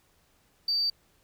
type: tone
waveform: triangle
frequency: 4630 Hz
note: D8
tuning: 25 cents flat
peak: -21 dBFS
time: 0.68-0.9 s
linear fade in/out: 5 ms
effects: tanh soft clip ceiling -22 dBFS + pink hiss -66 dBFS RMS until 1.23 s